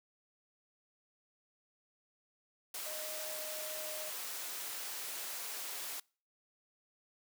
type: tone in noise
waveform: sine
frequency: 619 Hz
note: D#5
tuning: 9 cents flat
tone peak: -45 dBFS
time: 2.86-4.1 s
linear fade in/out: 5 ms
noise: white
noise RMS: -42 dBFS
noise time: 2.74-6 s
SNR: -6 dB
effects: noise-tail reverb RT60 0.4 s tail -26 dB re dry + high-pass 400 Hz 12 dB/octave